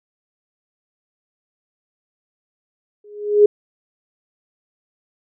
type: tone with exponential growth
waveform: sine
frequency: 415.3 Hz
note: G#4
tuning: in tune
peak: -4 dBFS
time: 3.04-3.46 s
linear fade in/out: 5 ms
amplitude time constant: 91 ms
effects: none